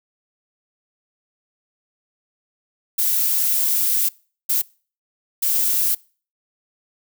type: noise bursts at uneven times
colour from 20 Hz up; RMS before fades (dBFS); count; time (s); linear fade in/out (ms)
violet; -19; 3; 2.98-4.09 / 4.49-4.62 / 5.42-5.95; 10
effects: noise-tail reverb RT60 0.4 s tail -24 dB re dry